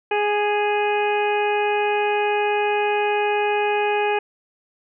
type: harmonic tone with a mistuned harmonic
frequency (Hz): 415.3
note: G#4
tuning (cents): 0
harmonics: 1 / 2 / 3 / 4 / 5 / 6 / 7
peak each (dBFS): -21 / -22 / -36 / -30 / -36 / -27 / -36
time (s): 0.11-4.19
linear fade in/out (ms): 5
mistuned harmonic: 3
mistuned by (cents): -21
effects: none